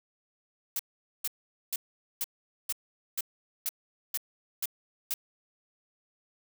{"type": "noise bursts", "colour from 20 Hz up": "blue", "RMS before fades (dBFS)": -31, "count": 10, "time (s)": [0.76, 5.14], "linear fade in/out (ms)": 2, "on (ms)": 33, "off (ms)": 450, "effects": []}